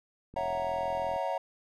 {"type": "click train", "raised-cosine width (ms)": 3, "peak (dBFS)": -35, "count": 36, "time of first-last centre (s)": [0.34, 1.162], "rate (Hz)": 42.6}
{"type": "chord", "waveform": "triangle", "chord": "F# dominant seventh", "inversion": "second", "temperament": "equal", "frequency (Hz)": [554.4, 659.3, 740, 932.3], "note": ["C#5", "E5", "F#5", "A#5"], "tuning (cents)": [0, 0, 0, 0], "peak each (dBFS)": -33, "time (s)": [0.36, 1.38], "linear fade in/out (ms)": 5}
{"effects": []}